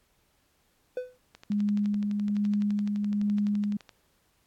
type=tone with exponential decay; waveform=triangle; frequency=502 Hz; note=B4; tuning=28 cents sharp; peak=-24 dBFS; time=0.97-1.18 s; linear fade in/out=2 ms; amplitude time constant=45 ms
type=click train; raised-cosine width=0.2 ms; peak=-29 dBFS; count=31; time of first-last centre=1.35-3.892 s; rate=11.8 Hz
type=tone with tremolo; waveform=sine; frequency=206 Hz; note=G#3; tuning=14 cents flat; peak=-23 dBFS; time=1.5-3.77 s; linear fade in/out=5 ms; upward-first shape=sine; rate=1.2 Hz; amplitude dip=30%
effects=pink hiss -69 dBFS RMS until 4.46 s + AAC 64 kbps